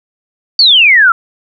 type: exponential sweep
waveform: sine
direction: down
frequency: 4644 to 1318 Hz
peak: -3 dBFS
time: 0.59-1.12 s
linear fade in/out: 2 ms
effects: none